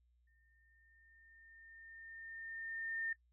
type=tone with exponential growth; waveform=sine; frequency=1815 Hz; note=A#6; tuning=47 cents flat; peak=-36 dBFS; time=0.27-3.13 s; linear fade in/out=5 ms; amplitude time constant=620 ms; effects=noise-tail reverb RT60 0.1 s tail -20 dB re dry + added 60 Hz sine -70 dBFS peak until 3.32 s